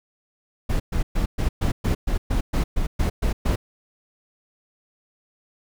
brown noise bursts, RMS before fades -21 dBFS, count 13, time 0.69-3.56 s, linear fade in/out 10 ms, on 110 ms, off 120 ms, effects none

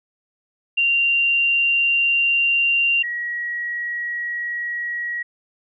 sine tone pair in turn, 2772 / 1909.3 Hz, F7 / A#6, -14 / +41 cents, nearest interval tritone, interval 645 cents, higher first, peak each -15 / -23 dBFS, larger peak first, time 0.77-3.03 / 3.03-5.23 s, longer first, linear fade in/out 10 ms, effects none

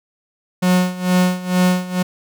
45% pulse tone with tremolo, 181.7 Hz, F#3, 31 cents flat, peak -11 dBFS, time 0.62-2.03 s, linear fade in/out 10 ms, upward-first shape sine, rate 2.2 Hz, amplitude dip 85%, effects none

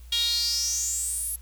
sawtooth tone with high-pass filter sweep, 469.7 Hz, A#4, 13 cents sharp, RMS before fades -27 dBFS, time 0.12-1.36 s, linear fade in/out 5 ms, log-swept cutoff 3400 to 11000 Hz, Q 7.8, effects added 60 Hz sine -42 dBFS peak until 1.41 s + white hiss -58 dBFS RMS until 1.41 s

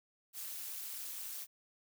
blue noise with amplitude modulation, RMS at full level -40 dBFS, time 0.33-1.47 s, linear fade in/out 50 ms, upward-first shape sine, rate 212 Hz, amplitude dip 85%, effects none

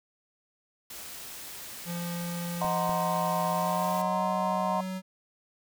white noise, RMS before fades -42 dBFS, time 0.9-4.02 s, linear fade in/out 5 ms
square tone with pitch glide, 172.7 to 187.25 Hz, F3 to F#3, -19 to +21 cents, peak -33 dBFS, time 1.85-5.02 s, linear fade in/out 50 ms, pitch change +140 cents, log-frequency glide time 3.49-4.24 s
sine chord, C half-diminished seventh, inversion first, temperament equal, 622.3 / 740 / 932.3 / 1046.5 Hz, Eb5 / Gb5 / Bb5 / C6, 0 / 0 / 0 / 0 cents, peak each -32 dBFS, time 2.61-4.81 s, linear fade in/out 5 ms
clicks, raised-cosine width 3 ms, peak -28 dBFS, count 2, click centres 2.647 / 2.894 s
effects none

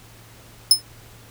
sawtooth tone with exponential decay, 5200 Hz, E8, 24 cents flat, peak -3 dBFS, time 0.71-0.82 s, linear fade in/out 2 ms, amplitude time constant 22 ms, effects added 113 Hz sine -48 dBFS peak until 1.3 s + pink hiss -48 dBFS RMS until 1.3 s

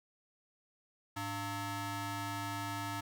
20% pulse ring-modulated tone, 400 Hz, G4, 35 cents sharp, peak -29 dBFS, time 1.16-3.01 s, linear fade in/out 10 ms, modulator 506 Hz, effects none

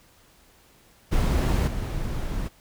brown noise with level steps, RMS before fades -21 / -29 dBFS, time 1.11-2.49 s, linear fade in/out 20 ms, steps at 1.67 s, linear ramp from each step 10 ms, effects pink hiss -57 dBFS RMS until 2.6 s

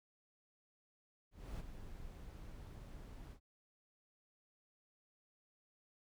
brown noise with ADSR envelope, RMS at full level -43 dBFS, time 1.31-3.4 s, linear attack 280 ms, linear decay 27 ms, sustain -8 dB, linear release 87 ms, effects none

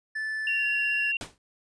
triangle tone with pitch glide, 1750 to 1716 Hz, A6 to A6, -10 to -44 cents, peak -27 dBFS, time 0.15-1.12 s, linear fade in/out 10 ms, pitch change -34 cents, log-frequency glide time 0.57-0.66 s
sine tone with vibrato, 2753 Hz, F7, 25 cents flat, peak -25 dBFS, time 0.47-1.17 s, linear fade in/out 2 ms, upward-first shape square, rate 16 Hz, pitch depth 9 cents each way
pink noise with exponential decay, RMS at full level -32 dBFS, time 1.21-1.38 s, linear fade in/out 1 ms, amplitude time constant 35 ms
effects resampled to 22050 Hz

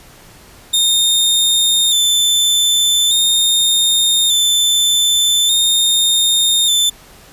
sawtooth tone with vibrato, 3598 Hz, A7, 38 cents sharp, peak -8 dBFS, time 0.73-6.9 s, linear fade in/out 10 ms, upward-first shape square, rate 0.42 Hz, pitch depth 31 cents each way, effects pink hiss -42 dBFS RMS until 7.32 s + resampled to 32000 Hz

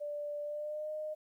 sine tone with pitch glide, 587.3 to 614 Hz, D5 to D#5, 0 to -23 cents, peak -36 dBFS, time 0-1.15 s, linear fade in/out 20 ms, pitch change +77 cents, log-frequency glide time 0.42-0.91 s, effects 12-bit

